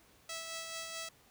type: tone with tremolo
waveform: 5% pulse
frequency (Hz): 655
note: E5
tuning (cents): -11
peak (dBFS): -28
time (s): 0.29-1.09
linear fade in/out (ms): 5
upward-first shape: sine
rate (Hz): 4.6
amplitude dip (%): 35
effects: pink hiss -64 dBFS RMS until 1.3 s + high-pass 60 Hz 12 dB/octave